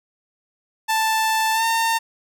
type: tone with pitch glide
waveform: sawtooth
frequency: 882 to 908.9 Hz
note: A5 to A#5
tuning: +4 to -44 cents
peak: -14 dBFS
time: 0.88-1.99 s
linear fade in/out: 20 ms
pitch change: +52 cents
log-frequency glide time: 1.53-1.64 s
effects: none